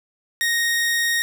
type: tone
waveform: sawtooth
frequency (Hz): 1864.7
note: A#6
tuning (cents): 0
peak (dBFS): -15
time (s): 0.41-1.22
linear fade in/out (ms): 0
effects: none